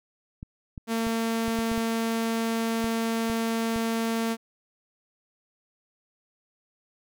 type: clicks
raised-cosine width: 5 ms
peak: -25 dBFS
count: 10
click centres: 0.429 / 0.778 / 1.068 / 1.481 / 1.589 / 1.716 / 1.778 / 2.843 / 3.299 / 3.761 s
type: tone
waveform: sawtooth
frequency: 227.2 Hz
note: A#3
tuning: 44 cents flat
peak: -21 dBFS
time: 0.87-4.37 s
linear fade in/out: 50 ms
effects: none